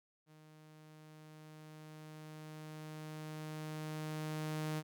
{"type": "tone with level ramp", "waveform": "sawtooth", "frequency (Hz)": 154.8, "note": "D#3", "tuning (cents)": -9, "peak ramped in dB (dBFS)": [-55, -32], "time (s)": [0.26, 4.83], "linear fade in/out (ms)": 50, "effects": []}